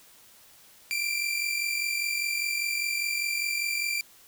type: tone pair together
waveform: sawtooth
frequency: 2343 / 2388 Hz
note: D7 / D7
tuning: -5 / +28 cents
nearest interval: unison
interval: 33 cents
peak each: -26 / -27 dBFS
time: 0.91-4.01 s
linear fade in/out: 0 ms
effects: white hiss -55 dBFS RMS until 4.27 s